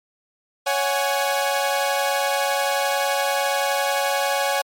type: chord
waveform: sawtooth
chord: C# suspended fourth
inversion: none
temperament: equal with one note detuned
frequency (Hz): 557.6 / 740 / 830.6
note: C#5 / F#5 / G#5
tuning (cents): +10 / 0 / 0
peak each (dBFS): -19 / -22 / -20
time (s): 0.66-4.62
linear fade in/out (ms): 10
effects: MP3 64 kbps